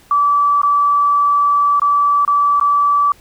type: tone with dropouts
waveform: sine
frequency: 1155 Hz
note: D6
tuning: 29 cents flat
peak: -10 dBFS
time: 0.11-3.12 s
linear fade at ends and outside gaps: 2 ms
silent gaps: 0.617-0.632 / 1.797-1.818 / 2.25-2.277 / 2.599-2.611 s
effects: pink hiss -48 dBFS RMS until 3.2 s